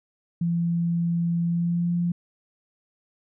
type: tone with pitch glide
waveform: sine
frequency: 170 to 173.27 Hz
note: F3 to F3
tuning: -46 to -13 cents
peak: -21 dBFS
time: 0.41-2.12 s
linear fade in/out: 5 ms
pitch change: +33 cents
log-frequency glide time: 1.44-1.94 s
effects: none